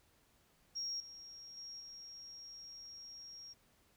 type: tone with level steps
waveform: sine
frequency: 5588 Hz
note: F8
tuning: in tune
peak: -37 / -50 / -46 / -49 dBFS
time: 0.75-3.54 s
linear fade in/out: 20 ms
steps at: 1 / 1.57 / 1.8 s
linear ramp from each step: 2 ms
effects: tanh soft clip ceiling -33 dBFS + pink hiss -71 dBFS RMS until 3.96 s